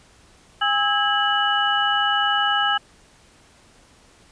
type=tone cluster; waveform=sine; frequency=817 / 1299 / 1640 / 2951 Hz; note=G#5 / E6 / G#6 / F#7; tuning=-29 / -26 / -22 / -5 cents; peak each=-23 dBFS; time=0.61-2.78 s; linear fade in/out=10 ms; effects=pink hiss -53 dBFS RMS until 4.31 s + resampled to 22050 Hz